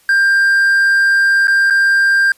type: tone with dropouts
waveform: triangle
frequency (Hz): 1591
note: G6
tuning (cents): +25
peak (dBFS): -7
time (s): 0.09-2.32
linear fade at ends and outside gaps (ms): 2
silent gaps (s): 1.472-1.48 / 1.701-1.706
effects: white hiss -52 dBFS RMS until 2.37 s + resampled to 32000 Hz